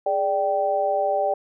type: tone cluster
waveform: sine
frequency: 415.5 / 588 / 780 Hz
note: G#4 / D5 / G5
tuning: +1 / +2 / -9 cents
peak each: -29 / -22 / -23 dBFS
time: 0.06-1.34 s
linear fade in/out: 5 ms
effects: none